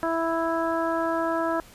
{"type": "harmonic tone", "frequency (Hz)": 329.6, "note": "E4", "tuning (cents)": 0, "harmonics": [1, 2, 3, 4, 5], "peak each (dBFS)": [-28, -27, -30, -31, -35], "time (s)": [0.03, 1.6], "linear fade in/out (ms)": 0, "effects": ["pink hiss -50 dBFS RMS until 1.74 s", "resampled to 32000 Hz"]}